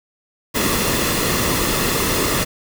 pink noise with comb filter, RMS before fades -19 dBFS, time 0.54-2.45 s, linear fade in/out 20 ms, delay 1.3 ms, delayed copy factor -0.5, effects none

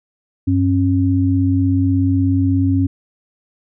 sine tone pair together, 96.2 / 272.1 Hz, G2 / C#4, -32 / -32 cents, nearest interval octave + tritone, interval 1800 cents, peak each -15 dBFS, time 0.47-2.87 s, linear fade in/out 10 ms, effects none

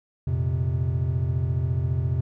triangle chord, F suspended fourth, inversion none, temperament just, 87.31 / 116.41 / 130.96 Hz, F2 / Bb2 / C3, 0 / -2 / +2 cents, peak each -24 / -27 / -23 dBFS, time 0.27-2.21 s, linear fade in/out 5 ms, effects none

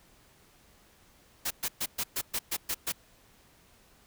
white noise bursts, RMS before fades -31 dBFS, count 9, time 1.45-2.923 s, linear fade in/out 10 ms, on 57 ms, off 120 ms, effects pink hiss -61 dBFS RMS until 4.06 s

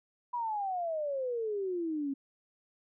sine exponential sweep, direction down, 987.8 to 269.1 Hz, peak -31 dBFS, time 0.33-2.14 s, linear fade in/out 10 ms, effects none

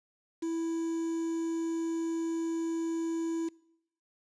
triangle tone with quantisation, 329.6 Hz, E4, in tune, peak -28 dBFS, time 0.42-3.49 s, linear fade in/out 10 ms, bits 8, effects noise-tail reverb RT60 0.8 s tail -24 dB re dry + resampled to 22050 Hz

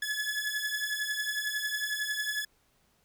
sawtooth beating tone pair, 1702 / 1713 Hz, G#6 / A6, +42 / -47 cents, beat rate 11 Hz, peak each -30 dBFS, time 0.02-2.45 s, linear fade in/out 5 ms, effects pink hiss -69 dBFS RMS until 3.04 s

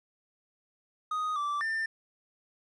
triangle tone with pitch steps, 1246 / 1166 / 1792 Hz, D#6 / D6 / A6, +2 / -13 / +31 cents, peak -27 dBFS, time 1.11-1.86 s, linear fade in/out 5 ms, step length 250 ms, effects resampled to 24000 Hz + 11-bit

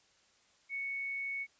sine tone, 2217 Hz, C#7, in tune, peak -35 dBFS, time 0.69-1.47 s, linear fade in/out 50 ms, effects white hiss -68 dBFS RMS until 1.59 s + resampled to 16000 Hz

